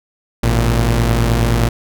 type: tone pair together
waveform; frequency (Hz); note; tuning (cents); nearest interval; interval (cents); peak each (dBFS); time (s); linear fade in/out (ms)
sawtooth; 53.5 / 116.54; A1 / A#2; -48 / 0; octave + minor second; 1348; -11; 0.43-1.69; 5
effects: none